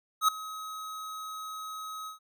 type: tone with ADSR envelope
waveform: square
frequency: 1272 Hz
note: D#6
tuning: 38 cents sharp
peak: -19 dBFS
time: 0.21-2.19 s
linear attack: 73 ms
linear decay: 4 ms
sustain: -19 dB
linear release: 120 ms
effects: none